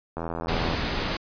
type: click train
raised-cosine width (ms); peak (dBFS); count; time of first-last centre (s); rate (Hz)
1; -17; 49; 0.17-0.748; 83
type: noise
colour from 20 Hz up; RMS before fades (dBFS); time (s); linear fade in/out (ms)
pink; -27; 0.48-1.17; 5
effects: resampled to 11025 Hz